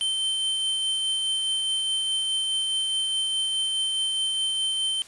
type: tone with tremolo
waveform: square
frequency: 3100 Hz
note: G7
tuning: 20 cents flat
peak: -23 dBFS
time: 0.01-5.02 s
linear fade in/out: 0 ms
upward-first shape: triangle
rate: 4.8 Hz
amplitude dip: 25%
effects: white hiss -48 dBFS RMS until 5.07 s + resampled to 24000 Hz